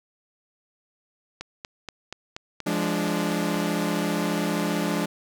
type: click train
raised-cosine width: 0.2 ms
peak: -17 dBFS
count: 10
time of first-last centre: 1.41-3.558 s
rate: 4.19 Hz
type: chord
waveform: sawtooth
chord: D diminished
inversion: first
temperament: equal with one note detuned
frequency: 172.61 / 207.7 / 293.7 Hz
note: F3 / Ab3 / D4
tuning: -20 / 0 / 0 cents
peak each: -24 dBFS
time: 2.66-5.06 s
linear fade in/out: 10 ms
effects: none